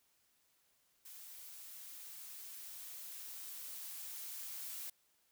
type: noise with level ramp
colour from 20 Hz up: blue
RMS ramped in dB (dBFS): -53 to -45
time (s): 1.05-4.9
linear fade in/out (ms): 5
effects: white hiss -75 dBFS RMS until 5.31 s